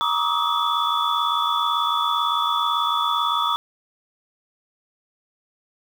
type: tone cluster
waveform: sine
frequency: 946 / 1142 / 1229 / 1287 / 3446 Hz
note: A#5 / D6 / D#6 / E6 / A7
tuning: +25 / -49 / -22 / -42 / -37 cents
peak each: -25 dBFS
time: 0.01-3.56 s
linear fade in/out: 0 ms
effects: tanh soft clip ceiling -9 dBFS + 7-bit